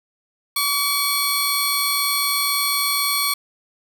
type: tone pair together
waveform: 15% pulse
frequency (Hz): 1136 / 4286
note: C#6 / C8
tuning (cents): +42 / +41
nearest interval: octave + major seventh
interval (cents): 2299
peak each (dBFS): -15 / -15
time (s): 0.56-3.34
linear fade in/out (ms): 5
effects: none